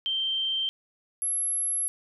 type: tone pair in turn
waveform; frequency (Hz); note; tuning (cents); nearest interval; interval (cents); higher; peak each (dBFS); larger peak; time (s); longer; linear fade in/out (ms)
sine; 3136 / 11130; G7 / F9; 0 / -7; octave + minor seventh; 2193; second; -25 / -25; neither; 0.06-0.69 / 1.22-1.88; second; 0
effects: none